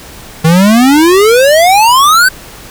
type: exponential sweep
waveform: square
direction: up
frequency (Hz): 155.3 to 1564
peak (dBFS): -4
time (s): 0.44-2.29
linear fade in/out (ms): 10
effects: pink hiss -31 dBFS RMS until 2.7 s